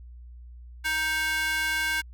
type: tone with high-pass filter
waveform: square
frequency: 313.6 Hz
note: D#4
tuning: 14 cents sharp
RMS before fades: -27 dBFS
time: 0.84-2.02 s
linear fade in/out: 20 ms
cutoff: 1700 Hz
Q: 2.9
effects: added 60 Hz sine -42 dBFS peak until 2.13 s